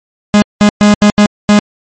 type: tone bursts at uneven times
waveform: 45% pulse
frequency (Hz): 207.7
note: G#3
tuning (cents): 0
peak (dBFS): -3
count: 6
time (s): 0.34-0.42 / 0.61-0.69 / 0.81-0.94 / 1.02-1.1 / 1.18-1.26 / 1.49-1.59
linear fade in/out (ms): 0
effects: MP3 32 kbps